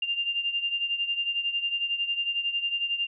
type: beating tone pair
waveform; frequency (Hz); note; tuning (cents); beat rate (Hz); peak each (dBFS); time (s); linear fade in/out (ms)
sine; 2792 / 2803; F7 / F7; -1 / +6; 11; -27 / -32; 0.02-3.07; 5
effects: none